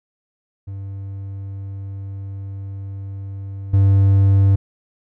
triangle tone with level steps, 98 Hz, G2, in tune, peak -25 / -8 dBFS, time 0.67-4.56 s, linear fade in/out 10 ms, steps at 3.73 s, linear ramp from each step 10 ms, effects none

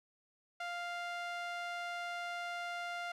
sawtooth tone with band-pass filter, 698.5 Hz, F5, in tune, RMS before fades -41 dBFS, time 0.6-3.12 s, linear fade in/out 5 ms, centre 1600 Hz, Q 0.82, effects none

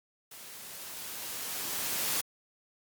white noise with level ramp, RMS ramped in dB -48 to -30 dBFS, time 0.31-2.21 s, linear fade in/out 5 ms, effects high-pass 100 Hz 12 dB/octave + Opus 48 kbps

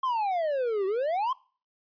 triangle exponential two-way sweep, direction down then up, 1081 to 372.8 to 1081 Hz, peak -23 dBFS, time 0.03-1.33 s, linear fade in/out 5 ms, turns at 0.86 s, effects noise-tail reverb RT60 0.4 s tail -22 dB re dry + resampled to 11025 Hz

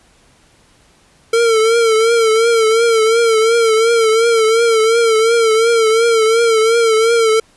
square tone with vibrato, 452.6 Hz, A4, 49 cents sharp, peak -10 dBFS, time 1.33-7.4 s, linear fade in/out 5 ms, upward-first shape triangle, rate 2.8 Hz, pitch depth 73 cents each way, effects pink hiss -51 dBFS RMS until 7.56 s + resampled to 24000 Hz

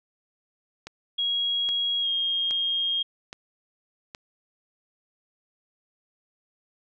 click train, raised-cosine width 0.2 ms, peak -20 dBFS, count 5, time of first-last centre 0.87-4.149 s, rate 1.22 Hz
sine tone with pitch glide, 3300 to 3238 Hz, G#7 to G#7, -12 to -45 cents, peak -23 dBFS, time 1.18-3.03 s, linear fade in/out 10 ms, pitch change -33 cents, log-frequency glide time 2.01-2.08 s
effects none

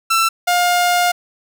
sawtooth tone pair in turn, 1338 / 708.8 Hz, E6 / F5, +25 / +25 cents, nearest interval major seventh, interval 1100 cents, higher first, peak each -9 dBFS, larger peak neither, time 0.1-0.29 / 0.47-1.12 s, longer second, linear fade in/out 10 ms, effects none

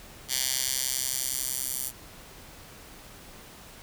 10% pulse tone with high-pass filter sweep, 130.81 Hz, C3, in tune, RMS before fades -30 dBFS, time 0.28-1.92 s, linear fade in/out 50 ms, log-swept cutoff 4300 to 9600 Hz, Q 0.87, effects pink hiss -48 dBFS RMS until 3.82 s

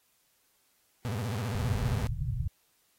35% pulse tone with vibrato, 110 Hz, A2, in tune, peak -29 dBFS, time 1.05-2.07 s, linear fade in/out 0 ms, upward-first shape sine, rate 15 Hz, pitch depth 250 cents each way
white low-pass noise, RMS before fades -32 dBFS, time 1.54-2.48 s, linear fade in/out 10 ms, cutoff 150 Hz, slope 96 dB/octave
effects white hiss -70 dBFS RMS until 2.98 s + AAC 48 kbps

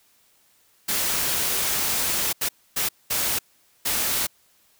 white noise bursts at uneven times, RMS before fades -24 dBFS, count 5, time 0.88-2.33 / 2.41-2.49 / 2.76-2.89 / 3.1-3.39 / 3.85-4.27 s, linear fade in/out 10 ms, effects white hiss -61 dBFS RMS until 4.79 s

